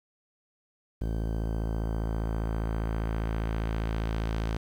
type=tone with low-pass filter sweep; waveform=sawtooth; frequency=55 Hz; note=A1; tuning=in tune; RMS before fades=-30 dBFS; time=1.01-4.57 s; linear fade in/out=5 ms; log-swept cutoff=500 to 5100 Hz; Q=0.77; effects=9-bit